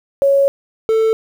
sine / triangle tone pair in turn, 554.4 / 443.9 Hz, C#5 / A4, 0 / +15 cents, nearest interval major third, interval 385 cents, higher first, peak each -9 dBFS, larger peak neither, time 0.22-0.48 / 0.89-1.13 s, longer first, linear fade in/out 0 ms, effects 7-bit

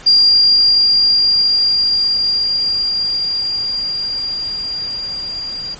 sine tone with level ramp, 4784 Hz, D8, 31 cents sharp, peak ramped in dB -6 to -22 dBFS, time 0.06-5.75 s, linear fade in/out 10 ms, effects pink hiss -37 dBFS RMS until 5.79 s + MP3 32 kbps

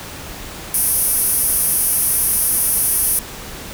10% pulse tone with high-pass filter, 374.2 Hz, F#4, 20 cents sharp, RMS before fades -17 dBFS, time 0.74-3.19 s, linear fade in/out 2 ms, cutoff 11000 Hz, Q 5.1, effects pink hiss -32 dBFS RMS until 3.73 s

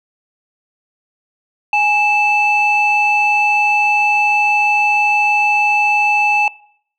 sine tone pair together, 830.6 / 2637 Hz, G#5 / E7, 0 / 0 cents, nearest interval octave + minor sixth, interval 2000 cents, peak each -13 dBFS, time 1.73-6.48 s, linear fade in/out 2 ms, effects noise-tail reverb RT60 0.6 s tail -21 dB re dry + tanh soft clip ceiling -5 dBFS

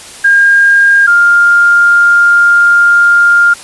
sine tone pair in turn, 1613 / 1403.3 Hz, G6 / F6, +49 / +8 cents, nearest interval major second, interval 241 cents, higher first, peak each -3 dBFS, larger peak neither, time 0.24-1.07 / 1.07-3.54 s, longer second, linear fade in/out 10 ms, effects white hiss -30 dBFS RMS until 3.63 s + resampled to 24000 Hz

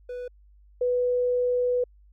triangle / sine tone pair in turn, 493.9 / 493.9 Hz, B4 / B4, 0 / 0 cents, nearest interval unison, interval 0 cents, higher neither, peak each -30 / -21 dBFS, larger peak second, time 0.09-0.28 / 0.81-1.84 s, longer second, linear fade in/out 5 ms, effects added 50 Hz sine -52 dBFS peak until 2.12 s

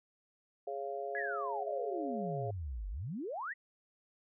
harmonic tone, 138.59 Hz, C#3, in tune, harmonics 3 / 4 / 5, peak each -41 / -42 / -40 dBFS, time 0.67-2.51 s, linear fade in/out 5 ms
sine tone with exponential decay, 1680 Hz, G#6, 19 cents sharp, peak -35 dBFS, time 1.15-1.5 s, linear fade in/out 1 ms, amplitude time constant 74 ms
sine exponential two-way sweep, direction down then up, 2045 to 45.11 to 2045 Hz, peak -37 dBFS, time 1.16-3.54 s, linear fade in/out 20 ms, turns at 2.89 s
effects none

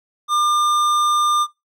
sine tone with hard clipping, 1200 Hz, D6, 37 cents sharp, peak -17 dBFS, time 0.28-1.47 s, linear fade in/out 50 ms, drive 14 dB, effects noise-tail reverb RT60 0.2 s tail -18 dB re dry

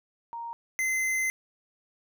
sine / square tone pair in turn, 932.3 / 2061 Hz, A#5 / C7, 0 / -27 cents, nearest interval octave + major second, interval 1373 cents, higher second, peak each -34 / -26 dBFS, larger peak second, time 0.33-0.53 / 0.79-1.3 s, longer second, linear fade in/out 0 ms, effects none

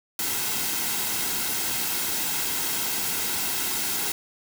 white noise with comb filter, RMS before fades -27 dBFS, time 0.19-4.12 s, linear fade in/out 2 ms, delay 1.7 ms, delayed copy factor -0.5, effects none

